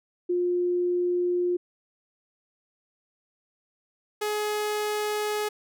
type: tone pair in turn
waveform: sine / sawtooth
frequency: 354.8 / 421.2 Hz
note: F4 / G#4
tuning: +27 / +24 cents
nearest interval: minor third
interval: 297 cents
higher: second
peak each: -22 / -22 dBFS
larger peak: neither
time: 0.29-1.57 / 4.21-5.49 s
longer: neither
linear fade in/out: 10 ms
effects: none